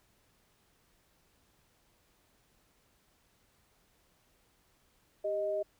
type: tone pair together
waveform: sine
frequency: 395.8 / 622.3 Hz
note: G4 / D#5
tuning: +17 / 0 cents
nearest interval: minor sixth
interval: 783 cents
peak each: -37 / -31 dBFS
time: 5.24-5.63 s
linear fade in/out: 10 ms
effects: pink hiss -70 dBFS RMS until 5.79 s